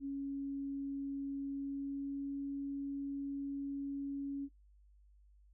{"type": "tone with pitch glide", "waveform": "sine", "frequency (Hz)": [277.2, 279], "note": ["C#4", "C#4"], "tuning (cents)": [0, 11], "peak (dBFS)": -37, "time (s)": [0, 4.49], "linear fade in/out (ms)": 50, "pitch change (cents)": 11, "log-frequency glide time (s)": [1.49, 2.37], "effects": ["noise-tail reverb RT60 0.2 s tail -21 dB re dry", "added 50 Hz sine -61 dBFS peak until 5.53 s"]}